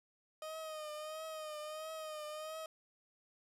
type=tone with vibrato; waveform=30% pulse; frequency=620 Hz; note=D#5; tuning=6 cents flat; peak=-40 dBFS; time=0.42-2.66 s; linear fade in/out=2 ms; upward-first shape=triangle; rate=1.5 Hz; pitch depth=56 cents each way; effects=resampled to 32000 Hz + 11-bit